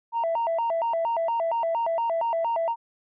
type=tone with vibrato; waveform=sine; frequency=784 Hz; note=G5; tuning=in tune; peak=-21 dBFS; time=0.12-2.76 s; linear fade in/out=50 ms; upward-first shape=square; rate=4.3 Hz; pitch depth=290 cents each way; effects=tanh soft clip ceiling -20 dBFS